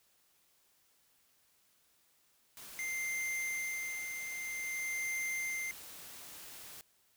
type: noise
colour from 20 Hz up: white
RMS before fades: -50 dBFS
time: 2.57-6.81 s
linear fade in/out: 0 ms
type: tone with tremolo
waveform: square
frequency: 2093 Hz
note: C7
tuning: in tune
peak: -35 dBFS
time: 2.79-5.71 s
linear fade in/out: 0 ms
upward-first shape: sine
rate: 0.52 Hz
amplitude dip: 45%
effects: white hiss -71 dBFS RMS until 7.16 s